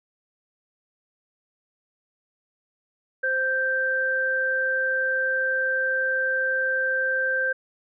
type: tone pair together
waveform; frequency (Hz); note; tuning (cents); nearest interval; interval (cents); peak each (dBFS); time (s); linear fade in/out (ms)
sine; 522.1 / 1568; C5 / G6; -4 / 0; octave + perfect fifth; 1904; -28 / -22; 3.23-7.53; 10
effects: none